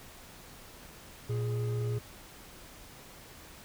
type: tone pair together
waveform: triangle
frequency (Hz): 116.54 / 415.3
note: A#2 / G#4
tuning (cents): 0 / 0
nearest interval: octave + minor seventh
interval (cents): 2200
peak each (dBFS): -28 / -36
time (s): 1.29-1.99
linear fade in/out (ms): 10
effects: pink hiss -51 dBFS RMS until 3.64 s